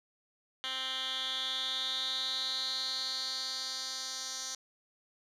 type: tone with band-pass filter sweep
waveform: 10% pulse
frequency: 261.6 Hz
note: C4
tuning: in tune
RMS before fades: -36 dBFS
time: 0.64-4.55 s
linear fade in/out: 0 ms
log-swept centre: 3000 to 5500 Hz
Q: 5.8
effects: none

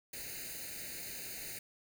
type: noise with comb filter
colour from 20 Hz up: white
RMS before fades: -44 dBFS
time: 0.13-1.59 s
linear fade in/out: 5 ms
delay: 0.45 ms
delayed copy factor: +0.95
effects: none

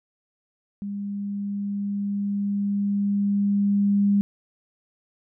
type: tone with level ramp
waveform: sine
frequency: 201.6 Hz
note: G3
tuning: 49 cents sharp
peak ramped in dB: -28 to -16 dBFS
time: 0.82-4.21 s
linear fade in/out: 0 ms
effects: none

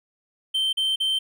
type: tone bursts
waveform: triangle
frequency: 3115 Hz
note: G7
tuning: 12 cents flat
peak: -19 dBFS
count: 3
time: 0.54-1.19 s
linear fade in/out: 10 ms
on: 190 ms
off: 40 ms
effects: none

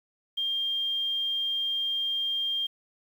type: tone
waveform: sine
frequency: 3200 Hz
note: G7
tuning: 35 cents sharp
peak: -26 dBFS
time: 0.37-2.67 s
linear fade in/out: 10 ms
effects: 9-bit

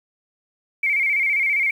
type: tone with vibrato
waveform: sine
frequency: 2217 Hz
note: C#7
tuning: in tune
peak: -17 dBFS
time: 0.83-1.71 s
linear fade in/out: 5 ms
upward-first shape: square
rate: 15 Hz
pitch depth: 63 cents each way
effects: 8-bit

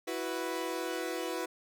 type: chord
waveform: sawtooth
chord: E suspended second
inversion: none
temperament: equal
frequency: 329.6 / 370 / 493.9 Hz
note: E4 / F#4 / B4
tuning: 0 / 0 / 0 cents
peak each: -34 dBFS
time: 0.07-1.46 s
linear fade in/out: 10 ms
effects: none

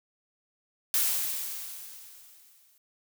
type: noise with exponential decay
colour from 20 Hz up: blue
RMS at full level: -24 dBFS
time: 0.94-2.78 s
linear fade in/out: 1 ms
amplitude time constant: 400 ms
effects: none

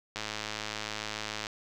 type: click train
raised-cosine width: 0.2 ms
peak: -17 dBFS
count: 141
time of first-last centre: 0.16-1.468 s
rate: 107 Hz
effects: none

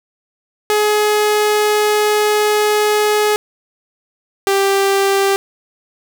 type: tone pair in turn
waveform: sawtooth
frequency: 421.4 / 393.1 Hz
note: G#4 / G4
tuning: +25 / +5 cents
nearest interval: minor second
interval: 120 cents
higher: first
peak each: -8 dBFS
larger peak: neither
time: 0.7-3.36 / 4.47-5.36 s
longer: first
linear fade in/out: 0 ms
effects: 7-bit

